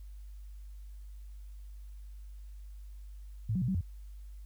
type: tone with pitch steps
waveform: sine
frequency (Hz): 109.6 / 184.6 / 123.9 / 189.4 / 86.7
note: A2 / F#3 / B2 / F#3 / F2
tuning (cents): -6 / -4 / +6 / +41 / -12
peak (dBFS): -28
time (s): 3.49-3.81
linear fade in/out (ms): 5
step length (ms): 64
effects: added 50 Hz sine -44 dBFS peak until 4.45 s + white hiss -70 dBFS RMS until 4.45 s